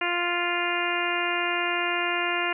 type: harmonic tone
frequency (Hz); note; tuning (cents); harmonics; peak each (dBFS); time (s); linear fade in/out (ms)
349.2; F4; 0; 1 / 2 / 3 / 4 / 5 / 6 / 7 / 8; -32 / -32 / -32 / -32 / -32 / -32 / -32 / -32; 0.01-2.53; 5
effects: none